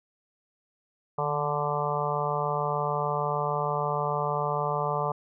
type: harmonic tone with a mistuned harmonic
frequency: 146.6 Hz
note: D3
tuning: 3 cents flat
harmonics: 1 / 3 / 4 / 5 / 6 / 7 / 8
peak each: -33 / -33 / -33 / -33 / -33 / -33 / -33 dBFS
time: 1.18-5.12 s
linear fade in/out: 5 ms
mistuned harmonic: 1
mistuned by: +38 cents
effects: none